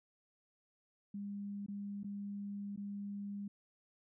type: tone with dropouts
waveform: sine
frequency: 201.9 Hz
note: G#3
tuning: 49 cents flat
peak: -40 dBFS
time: 1.14-3.48 s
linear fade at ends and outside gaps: 5 ms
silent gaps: 1.663-1.683 / 2.033-2.043 / 2.762-2.774 s
effects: none